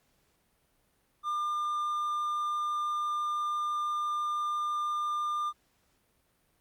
triangle tone, 1201 Hz, D6, 38 cents sharp, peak -27 dBFS, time 1.23-5.53 s, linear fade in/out 50 ms, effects pink hiss -71 dBFS RMS until 6.6 s + Opus 48 kbps

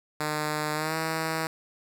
5% pulse tone with pitch glide, 151.9 to 160.56 Hz, D#3 to E3, -41 to -45 cents, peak -16 dBFS, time 0.2-1.47 s, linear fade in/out 2 ms, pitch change +96 cents, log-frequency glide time 0.74-0.96 s, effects none

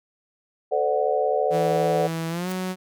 sine chord, D dominant seventh, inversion second, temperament equal with one note detuned, 440 / 512.2 / 587.3 / 740 Hz, A4 / C5 / D5 / F#5, 0 / -37 / 0 / 0 cents, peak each -25 dBFS, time 0.71-2.08 s, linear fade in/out 20 ms
sawtooth tone with pitch glide, 163.9 to 185.04 Hz, E3 to F#3, -10 to 0 cents, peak -22 dBFS, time 1.5-2.76 s, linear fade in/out 50 ms, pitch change +210 cents, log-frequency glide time 2.29-2.49 s
white noise with exponential growth, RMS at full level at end -35 dBFS, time 2.42-2.52 s, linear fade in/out 1 ms, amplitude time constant 21 ms
effects none

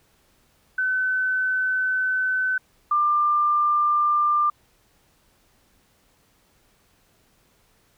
sine tone pair in turn, 1516 / 1192.5 Hz, F#6 / D6, +42 / +26 cents, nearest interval major third, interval 416 cents, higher first, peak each -20 / -17 dBFS, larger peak second, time 0.78-2.58 / 2.91-4.5 s, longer first, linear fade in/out 5 ms, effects pink hiss -62 dBFS RMS until 7.97 s

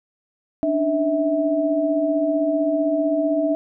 sine tone cluster, 282.8 / 298.4 / 650 Hz, C#4 / D4 / E5, +35 / +28 / -24 cents, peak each -28 / -21 / -20 dBFS, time 0.63-3.55 s, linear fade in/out 0 ms, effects none

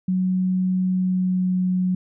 sine tone with pitch glide, 185 to 183.4 Hz, F#3 to F#3, 0 to -15 cents, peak -18 dBFS, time 0.08-1.95 s, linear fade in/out 5 ms, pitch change -15 cents, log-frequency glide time 0.88-1.59 s, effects none

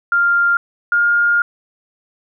sine tone pair in turn, 1396.9 / 1414.8 Hz, F6 / F6, 0 / +22 cents, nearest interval unison, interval 22 cents, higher second, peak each -11 dBFS, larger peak neither, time 0.12-0.57 / 0.92-1.42 s, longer second, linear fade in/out 2 ms, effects none

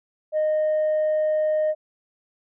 sine tone, 617 Hz, D#5, 15 cents flat, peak -17 dBFS, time 0.32-1.75 s, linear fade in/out 50 ms, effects tanh soft clip ceiling -17 dBFS

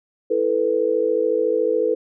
sine chord, E suspended fourth, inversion none, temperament equal, 329.6 / 440 / 493.9 Hz, E4 / A4 / B4, 0 / 0 / 0 cents, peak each -26 / -20 / -20 dBFS, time 0.3-1.95 s, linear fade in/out 10 ms, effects none

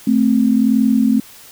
sine tone pair together, 220 / 261.6 Hz, A3 / C4, 0 / 0 cents, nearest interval minor third, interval 300 cents, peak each -13 / -14 dBFS, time 0.07-1.2 s, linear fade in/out 5 ms, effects white hiss -41 dBFS RMS until 1.51 s

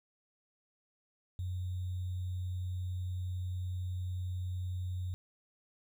sine tone with sample-and-hold, 91.1 Hz, F#2, 26 cents flat, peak -34 dBFS, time 1.39-5.14 s, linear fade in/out 0 ms, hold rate 3675 Hz, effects none

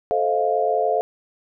sine chord, F dominant seventh, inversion first, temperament just, 436.5 / 523.8 / 628.6 / 698.5 Hz, A4 / C5 / Eb5 / F5, -14 / +2 / +18 / 0 cents, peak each -23 / -25 / -25 / -21 dBFS, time 0.11-1.01 s, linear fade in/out 0 ms, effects none

